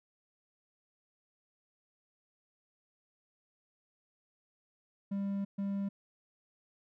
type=tone bursts at uneven times; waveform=triangle; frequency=198.4 Hz; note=G3; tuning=21 cents sharp; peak=-30 dBFS; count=2; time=5.11-5.45 / 5.58-5.89 s; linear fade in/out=10 ms; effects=none